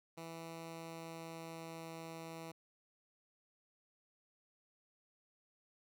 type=tone with pitch glide; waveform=10% pulse; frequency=164.81 to 163.67 Hz; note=E3 to E3; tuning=0 to -12 cents; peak=-38 dBFS; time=0.17-2.52 s; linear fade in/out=10 ms; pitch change=-12 cents; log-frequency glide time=0.56-2.12 s; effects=none